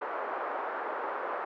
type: band-pass noise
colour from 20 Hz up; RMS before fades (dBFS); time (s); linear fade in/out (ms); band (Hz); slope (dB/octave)
white; -35; 0.01-1.45; 10; 400 to 1300; 24
effects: none